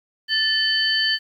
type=tone cluster; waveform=sine; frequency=1760 / 3056 / 4541 Hz; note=A6 / G7 / C#8; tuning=0 / -45 / +41 cents; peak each=-22 dBFS; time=0.28-1.19 s; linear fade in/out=50 ms; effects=9-bit